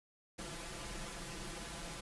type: noise with comb filter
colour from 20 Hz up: pink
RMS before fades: -45 dBFS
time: 0.38-2.01 s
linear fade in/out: 10 ms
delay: 5.9 ms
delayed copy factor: +1
effects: resampled to 24000 Hz